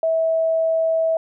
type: tone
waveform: sine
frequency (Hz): 650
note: E5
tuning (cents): -24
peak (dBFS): -16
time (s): 0.03-1.17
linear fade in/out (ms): 2
effects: none